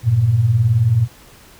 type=beating tone pair; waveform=sine; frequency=98 / 117 Hz; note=G2 / A#2; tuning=0 / +7 cents; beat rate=19 Hz; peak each=-19 / -12 dBFS; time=0.03-1.08 s; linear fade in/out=50 ms; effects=pink hiss -45 dBFS RMS until 1.59 s